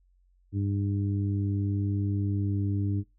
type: harmonic tone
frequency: 100.1 Hz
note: G2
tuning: 37 cents sharp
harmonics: 1 / 2 / 3 / 4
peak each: -26 / -35 / -33 / -46 dBFS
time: 0.52-3.04 s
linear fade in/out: 50 ms
effects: noise-tail reverb RT60 0.2 s tail -23 dB re dry + added 45 Hz sine -61 dBFS peak until 3.18 s